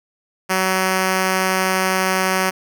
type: tone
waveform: 5% pulse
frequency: 187.9 Hz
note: F#3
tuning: 27 cents sharp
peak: -5 dBFS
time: 0.49-2.51 s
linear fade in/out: 20 ms
effects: none